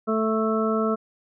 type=harmonic tone; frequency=220 Hz; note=A3; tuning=in tune; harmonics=1 / 2 / 3 / 5 / 6; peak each=-24 / -25 / -29 / -33 / -28 dBFS; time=0.07-0.96 s; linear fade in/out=20 ms; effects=none